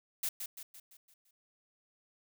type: noise with echo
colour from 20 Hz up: blue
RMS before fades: -34 dBFS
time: 0.23-0.29 s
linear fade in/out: 5 ms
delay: 170 ms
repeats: 6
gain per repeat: -6 dB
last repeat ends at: 1.31 s
effects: none